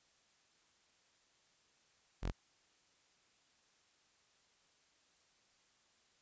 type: tone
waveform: sawtooth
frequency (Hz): 44.91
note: F1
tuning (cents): +49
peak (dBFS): -32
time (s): 2.22-2.32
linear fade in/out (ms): 20
effects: white hiss -72 dBFS RMS until 6.21 s + resampled to 16000 Hz